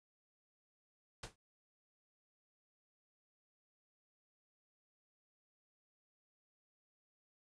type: noise with exponential decay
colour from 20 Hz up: pink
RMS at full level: -41 dBFS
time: 1.23-1.36 s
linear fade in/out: 5 ms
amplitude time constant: 27 ms
effects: resampled to 22050 Hz

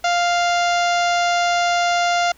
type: harmonic tone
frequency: 698.5 Hz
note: F5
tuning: in tune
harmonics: 1 / 2 / 3 / 4 / 5 / 6 / 7 / 8 / 9 / 10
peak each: -17 / -23 / -27 / -29 / -31 / -33 / -34 / -35 / -36 / -37 dBFS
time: 0.04-2.32 s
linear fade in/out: 5 ms
effects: added 60 Hz sine -52 dBFS peak until 2.37 s + pink hiss -52 dBFS RMS until 2.37 s

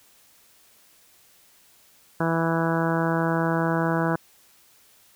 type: harmonic tone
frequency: 164.81 Hz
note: E3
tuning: in tune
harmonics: 1 / 2 / 3 / 4 / 5 / 6 / 7 / 8 / 9 / 10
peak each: -25 / -27 / -30 / -30 / -33 / -31 / -36 / -35 / -32 / -37 dBFS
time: 2.2-4.16 s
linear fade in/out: 5 ms
effects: white hiss -57 dBFS RMS until 5.15 s

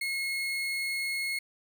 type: tone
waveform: 35% pulse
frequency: 2166 Hz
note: C#7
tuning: 41 cents flat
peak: -28 dBFS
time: 0.01-1.39 s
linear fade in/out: 5 ms
effects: none

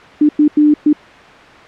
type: tone bursts at uneven times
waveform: sine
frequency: 298.8 Hz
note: D4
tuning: 30 cents sharp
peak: -6 dBFS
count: 4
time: 0.21-0.29 / 0.39-0.48 / 0.57-0.74 / 0.86-0.93 s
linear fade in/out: 5 ms
effects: white hiss -37 dBFS RMS until 1.67 s + low-pass 2000 Hz 12 dB/octave

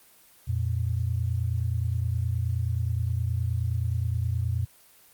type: tone pair together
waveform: sine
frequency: 86.9 / 116.43 Hz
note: F2 / A#2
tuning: -8 / -2 cents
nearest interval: perfect fourth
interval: 506 cents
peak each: -27 dBFS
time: 0.47-4.66 s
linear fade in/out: 20 ms
effects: white hiss -56 dBFS RMS until 5.13 s + Opus 24 kbps

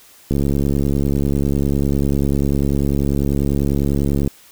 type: click train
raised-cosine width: 3 ms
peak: -6 dBFS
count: 279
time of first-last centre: 0.31-4.276 s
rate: 70.1 Hz
effects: white hiss -47 dBFS RMS until 4.51 s

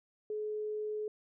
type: tone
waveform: sine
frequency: 425.6 Hz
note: G#4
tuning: 42 cents sharp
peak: -34 dBFS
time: 0.3-1.08 s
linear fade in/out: 2 ms
effects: none

